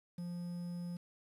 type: tone with quantisation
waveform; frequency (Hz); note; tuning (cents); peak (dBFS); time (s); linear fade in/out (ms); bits
triangle; 174.61; F3; 0; -37; 0.18-0.97; 5; 10
effects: resampled to 32000 Hz